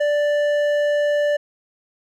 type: tone with hard clipping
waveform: sine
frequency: 587 Hz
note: D5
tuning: 1 cent flat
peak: -18 dBFS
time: 0-1.37 s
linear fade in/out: 10 ms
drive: 8 dB
effects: none